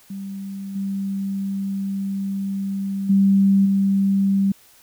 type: tone with level steps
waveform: sine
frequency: 196 Hz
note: G3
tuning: in tune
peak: -28 / -22 / -12 / -15 dBFS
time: 0.1-4.52 s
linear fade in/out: 5 ms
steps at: 0.75 / 3.09 / 3.65 s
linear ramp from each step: 10 ms
effects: white hiss -52 dBFS RMS until 4.82 s